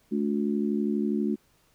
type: harmonic tone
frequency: 72.3 Hz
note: D2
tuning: 27 cents flat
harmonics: 3 / 4 / 5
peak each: -26 / -30 / -31 dBFS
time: 0.11-1.36 s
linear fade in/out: 20 ms
effects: pink hiss -65 dBFS RMS until 1.74 s